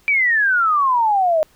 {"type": "exponential sweep", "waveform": "sine", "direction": "down", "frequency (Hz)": [2349, 610], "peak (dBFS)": -13, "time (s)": [0.08, 1.43], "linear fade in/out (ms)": 0, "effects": ["pink hiss -55 dBFS RMS until 1.55 s"]}